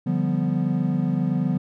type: chord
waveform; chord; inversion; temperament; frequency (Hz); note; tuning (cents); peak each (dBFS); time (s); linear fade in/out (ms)
triangle; G dominant seventh; second; equal; 146.83 / 174.61 / 196 / 246.9; D3 / F3 / G3 / B3; 0 / 0 / 0 / 0; -24 / -22 / -26 / -24; 0.06-1.58; 10
effects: none